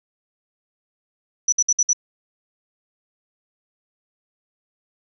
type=tone bursts; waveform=sine; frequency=5920 Hz; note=F#8; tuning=in tune; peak=-14 dBFS; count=5; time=1.48-1.932 s; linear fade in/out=5 ms; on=44 ms; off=58 ms; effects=none